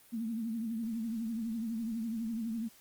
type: tone with vibrato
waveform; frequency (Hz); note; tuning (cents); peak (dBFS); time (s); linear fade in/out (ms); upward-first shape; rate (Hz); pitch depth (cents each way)
sine; 226.3; A3; +49; -33; 0.12-2.69; 20; triangle; 12; 95
effects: white hiss -60 dBFS RMS until 2.8 s + Opus 32 kbps